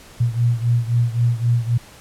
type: beating tone pair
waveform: sine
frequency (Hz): 117.6 / 121.4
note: A#2 / B2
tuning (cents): +16 / -29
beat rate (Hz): 3.8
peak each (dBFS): -17 / -20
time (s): 0.2-1.78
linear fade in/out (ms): 10
effects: pink hiss -44 dBFS RMS until 2 s + low-pass 12000 Hz 12 dB/octave